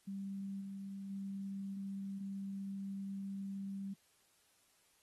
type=tone with level steps; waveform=sine; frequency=196 Hz; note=G3; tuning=in tune; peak=-40 / -43 / -40 dBFS; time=0.07-3.94 s; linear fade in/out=10 ms; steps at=0.6 / 1.09 s; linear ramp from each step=20 ms; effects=white hiss -72 dBFS RMS until 5.02 s + AAC 32 kbps